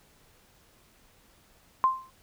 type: tone with exponential decay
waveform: sine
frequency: 1046.5 Hz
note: C6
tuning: in tune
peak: -16 dBFS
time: 1.84-2.1 s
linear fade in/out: 0 ms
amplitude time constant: 56 ms
effects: pink hiss -61 dBFS RMS until 2.22 s